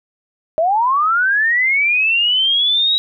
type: linear sweep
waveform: sine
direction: up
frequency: 613 to 3861 Hz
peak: -12 dBFS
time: 0.58-2.98 s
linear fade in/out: 0 ms
effects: none